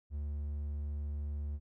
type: tone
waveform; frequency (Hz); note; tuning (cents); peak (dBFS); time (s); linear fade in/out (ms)
triangle; 73.1; D2; -7; -33; 0.1-1.6; 50
effects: none